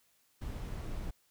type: noise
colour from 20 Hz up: brown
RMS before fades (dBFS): -39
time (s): 0.41-1.11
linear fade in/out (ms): 10
effects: white hiss -71 dBFS RMS until 1.3 s